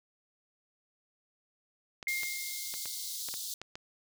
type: clicks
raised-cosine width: 0.2 ms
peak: -24 dBFS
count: 8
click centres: 2.028 / 2.233 / 2.74 / 2.857 / 3.287 / 3.34 / 3.616 / 3.755 s
type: tone with exponential decay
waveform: sine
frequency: 2122 Hz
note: C7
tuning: 24 cents sharp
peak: -29 dBFS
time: 2.07-3.22 s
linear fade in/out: 1 ms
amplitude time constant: 250 ms
type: high-pass noise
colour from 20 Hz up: pink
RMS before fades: -39 dBFS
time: 2.08-3.54 s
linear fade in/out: 2 ms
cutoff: 3700 Hz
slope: 48 dB/octave
effects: none